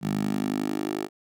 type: tone with high-pass filter sweep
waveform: 10% pulse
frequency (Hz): 51.2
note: G#1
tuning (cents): -24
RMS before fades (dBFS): -28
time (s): 0.01-1.09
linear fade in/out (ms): 50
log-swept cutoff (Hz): 170 to 380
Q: 3.1
effects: none